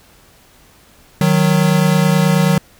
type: tone pair together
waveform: square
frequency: 155.1 / 184.45 Hz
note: D#3 / F#3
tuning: -5 / -5 cents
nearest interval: minor third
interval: 300 cents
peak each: -14 dBFS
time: 1.21-2.58 s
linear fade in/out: 2 ms
effects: pink hiss -48 dBFS RMS until 2.79 s